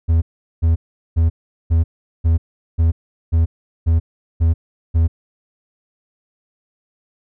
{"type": "tone bursts", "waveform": "triangle", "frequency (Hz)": 82.1, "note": "E2", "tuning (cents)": -6, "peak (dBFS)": -9, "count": 10, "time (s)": [0.08, 5.08], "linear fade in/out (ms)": 20, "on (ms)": 140, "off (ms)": 400, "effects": []}